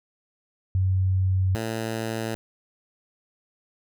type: tone pair in turn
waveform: sine / 10% pulse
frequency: 94 / 112.5 Hz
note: F#2 / A2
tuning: +28 / +39 cents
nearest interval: minor third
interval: 311 cents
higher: second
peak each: -19 dBFS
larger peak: neither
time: 0.75-1.55 / 1.55-2.35 s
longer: neither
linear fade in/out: 0 ms
effects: none